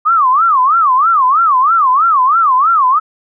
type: tone with vibrato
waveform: sine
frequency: 1174.7 Hz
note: D6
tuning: in tune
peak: -7 dBFS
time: 0.05-3 s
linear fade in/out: 20 ms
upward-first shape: sine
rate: 3.1 Hz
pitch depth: 270 cents each way
effects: none